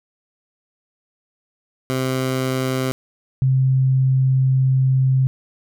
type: tone pair in turn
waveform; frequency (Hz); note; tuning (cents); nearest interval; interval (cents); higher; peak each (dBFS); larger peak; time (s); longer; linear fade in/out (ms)
15% pulse / sine; 130.4 / 131.61; C3 / C3; -5 / +11; unison; 16; second; -13; neither; 1.9-2.92 / 3.42-5.27; second; 0
effects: none